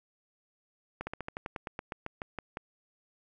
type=slowing click train; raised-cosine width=0.5 ms; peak=-21 dBFS; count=15; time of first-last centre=1.01-2.571 s; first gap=60 ms; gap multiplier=1.09; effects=none